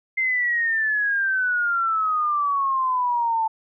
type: exponential sweep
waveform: sine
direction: down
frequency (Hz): 2093 to 880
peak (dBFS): -19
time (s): 0.17-3.48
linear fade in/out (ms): 10
effects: none